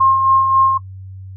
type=tone with tremolo; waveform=sine; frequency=1067 Hz; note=C6; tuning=34 cents sharp; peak=-8 dBFS; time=0-0.78 s; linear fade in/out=10 ms; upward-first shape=sine; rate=3.7 Hz; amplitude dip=45%; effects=noise-tail reverb RT60 0.1 s tail -18 dB re dry + added 95 Hz sine -30 dBFS peak until 1.36 s